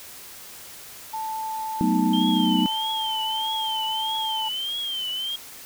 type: tone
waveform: sine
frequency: 880 Hz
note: A5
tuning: in tune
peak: -27 dBFS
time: 1.13-4.49 s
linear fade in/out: 10 ms
type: chord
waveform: sine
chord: B dominant seventh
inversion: second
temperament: equal with one note detuned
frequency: 187.91 / 220 / 246.9 / 311.1 Hz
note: F#3 / A3 / B3 / D#4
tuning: +27 / 0 / 0 / 0 cents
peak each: -24 dBFS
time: 1.81-2.66 s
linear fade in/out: 0 ms
type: tone with vibrato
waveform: sine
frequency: 3136 Hz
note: G7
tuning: in tune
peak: -26 dBFS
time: 2.13-5.36 s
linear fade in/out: 5 ms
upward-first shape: triangle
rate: 1.6 Hz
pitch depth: 110 cents each way
effects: white hiss -42 dBFS RMS until 5.65 s